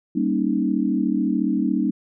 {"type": "chord", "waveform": "sine", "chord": "Eb dominant seventh", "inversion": "first", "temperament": "equal", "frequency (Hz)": [196, 233.1, 277.2, 311.1], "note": ["G3", "Bb3", "Db4", "Eb4"], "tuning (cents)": [0, 0, 0, 0], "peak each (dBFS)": -24, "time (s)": [0.15, 1.91], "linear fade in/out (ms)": 10, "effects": []}